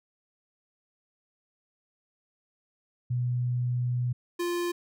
sine / square tone pair in turn, 123.2 / 348.5 Hz, B2 / F4, -4 / -4 cents, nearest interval octave + tritone, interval 1800 cents, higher second, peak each -25 / -28 dBFS, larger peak first, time 3.1-4.13 / 4.39-4.72 s, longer first, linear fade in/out 10 ms, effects none

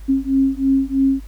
sine beating tone pair, 268.4 / 271.5 Hz, C4 / C#4, +44 / -36 cents, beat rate 3.1 Hz, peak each -17 dBFS, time 0.08-1.21 s, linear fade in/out 20 ms, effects added 50 Hz sine -32 dBFS peak until 1.27 s + pink hiss -51 dBFS RMS until 1.27 s

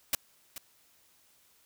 white noise with echo, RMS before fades -27 dBFS, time 0.13-0.15 s, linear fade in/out 2 ms, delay 430 ms, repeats 1, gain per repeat -14 dB, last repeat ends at 0.58 s, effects white hiss -65 dBFS RMS until 1.65 s

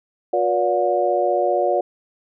harmonic tone with a mistuned harmonic, 120 Hz, B2, 49 cents flat, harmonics 3 / 4 / 5 / 6, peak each -23 / -24 / -20 / -21 dBFS, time 0.33-1.81 s, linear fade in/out 5 ms, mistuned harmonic 5, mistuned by -73 cents, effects none

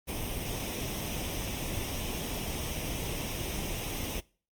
pink noise with comb filter, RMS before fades -35 dBFS, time 0.07-4.21 s, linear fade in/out 20 ms, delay 0.34 ms, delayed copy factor +0.6, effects noise-tail reverb RT60 0.4 s tail -23 dB re dry + Opus 32 kbps

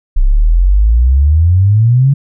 sine exponential sweep, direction up, 31.48 to 142.4 Hz, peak -5 dBFS, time 0.16-2.14 s, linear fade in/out 10 ms, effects none

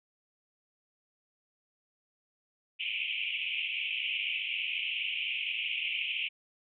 pink band-pass noise, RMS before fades -34 dBFS, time 2.79-6.29 s, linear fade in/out 20 ms, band 2300 to 3100 Hz, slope 96 dB/octave, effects none

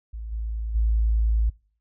sine tone with level steps, 55 Hz, A1, in tune, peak -31 / -26 / -18 dBFS, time 0.13-1.5 s, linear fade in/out 10 ms, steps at 0.31 / 0.74 s, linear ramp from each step 20 ms, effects noise-tail reverb RT60 0.5 s tail -26 dB re dry

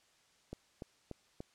click train, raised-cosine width 2 ms, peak -29 dBFS, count 4, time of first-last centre 0.53-1.405 s, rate 3.43 Hz, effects white hiss -69 dBFS RMS until 1.54 s + low-pass 7000 Hz 12 dB/octave

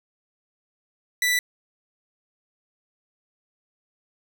sawtooth tone, 1975.5 Hz, B6, in tune, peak -16 dBFS, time 1.22-1.39 s, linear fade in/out 2 ms, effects none

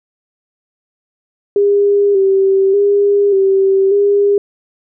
sine tone with vibrato, 395.9 Hz, G4, 17 cents sharp, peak -8 dBFS, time 1.56-4.38 s, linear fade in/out 2 ms, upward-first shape square, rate 0.85 Hz, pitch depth 38 cents each way, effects none

